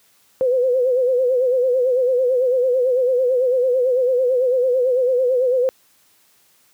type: tone with vibrato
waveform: sine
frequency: 506 Hz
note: B4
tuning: 42 cents sharp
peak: -14 dBFS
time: 0.41-5.69 s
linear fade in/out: 0 ms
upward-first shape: sine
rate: 9 Hz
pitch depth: 76 cents each way
effects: white hiss -57 dBFS RMS until 6.73 s + high-pass 80 Hz 12 dB/octave